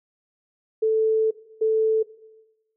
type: tone bursts at uneven times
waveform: sine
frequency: 440 Hz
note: A4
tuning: in tune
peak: -17 dBFS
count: 2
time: 0.82-1.31 / 1.61-2.03 s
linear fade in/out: 10 ms
effects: noise-tail reverb RT60 1.0 s tail -18 dB re dry